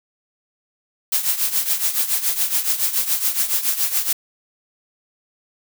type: noise with tremolo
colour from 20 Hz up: blue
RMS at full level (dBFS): -17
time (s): 1.12-4.13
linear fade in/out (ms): 5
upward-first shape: triangle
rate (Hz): 7.1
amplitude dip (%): 80
effects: none